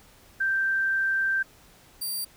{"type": "tone pair in turn", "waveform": ["sine", "5% pulse"], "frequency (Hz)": [1568, 4707], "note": ["G6", "D8"], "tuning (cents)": [0, 3], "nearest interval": "octave + perfect fifth", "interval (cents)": 1903, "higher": "second", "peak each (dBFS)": -22, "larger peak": "neither", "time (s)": [[0.4, 1.43], [2.01, 2.25]], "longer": "first", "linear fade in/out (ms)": 10, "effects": ["pink hiss -55 dBFS RMS until 2.36 s"]}